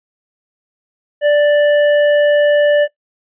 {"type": "tone with tanh clipping", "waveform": "sine", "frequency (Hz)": 587.3, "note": "D5", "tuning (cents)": 0, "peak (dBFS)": -10, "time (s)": [1.21, 2.88], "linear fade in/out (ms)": 50, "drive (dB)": 11, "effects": ["noise-tail reverb RT60 0.1 s tail -18 dB re dry", "resampled to 8000 Hz"]}